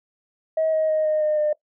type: tone with pitch steps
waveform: sine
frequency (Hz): 637 / 630 / 623.2 / 616.4 / 609.6 / 603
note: D#5 / D#5 / D#5 / D#5 / D#5 / D5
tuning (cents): +41 / +21 / +3 / -16 / -36 / +46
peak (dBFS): -17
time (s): 0.57-1.53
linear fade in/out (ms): 5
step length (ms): 160
effects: noise-tail reverb RT60 0.1 s tail -20 dB re dry + tanh soft clip ceiling -14 dBFS